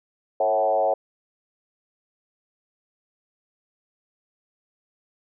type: tone with frequency modulation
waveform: sine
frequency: 650 Hz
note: E5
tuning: 24 cents flat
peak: -18 dBFS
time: 0.4-0.94 s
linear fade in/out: 5 ms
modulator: 102 Hz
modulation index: 1.5
effects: none